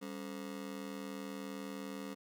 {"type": "ring-modulated tone", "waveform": "30% pulse", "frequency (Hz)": 237.4, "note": "A#3", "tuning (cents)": 32, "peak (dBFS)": -36, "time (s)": [0.01, 2.15], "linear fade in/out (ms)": 20, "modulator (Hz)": 40, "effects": []}